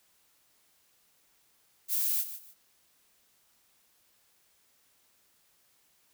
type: noise with echo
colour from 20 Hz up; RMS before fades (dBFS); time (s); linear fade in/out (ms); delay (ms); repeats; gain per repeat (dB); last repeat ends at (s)
violet; -29; 1.88-2.25; 50; 150; 2; -12; 2.55
effects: white hiss -68 dBFS RMS until 6.13 s